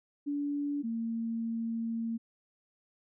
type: tone pair in turn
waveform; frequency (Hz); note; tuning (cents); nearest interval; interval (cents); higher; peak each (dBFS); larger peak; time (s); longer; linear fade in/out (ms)
sine; 287.8 / 228.4; D4 / A#3; -35 / -35; major third; 400; first; -30 / -31; first; 0.26-0.83 / 0.83-2.18; second; 20
effects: none